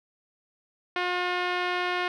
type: tone with low-pass filter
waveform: 5% pulse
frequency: 358.3 Hz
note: F4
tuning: 44 cents sharp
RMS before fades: -28 dBFS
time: 0.96-2.08 s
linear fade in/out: 2 ms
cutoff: 2400 Hz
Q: 0.64
effects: none